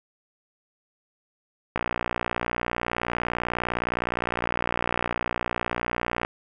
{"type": "click train", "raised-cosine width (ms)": 0.5, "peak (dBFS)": -10, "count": 269, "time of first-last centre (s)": [1.76, 6.249], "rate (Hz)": 59.7, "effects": []}